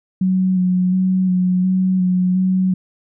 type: tone with vibrato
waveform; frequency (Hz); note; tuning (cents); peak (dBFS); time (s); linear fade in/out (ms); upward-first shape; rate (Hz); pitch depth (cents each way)
sine; 184.5; F#3; -5; -13; 0.21-2.74; 5; square; 1.4; 19
effects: none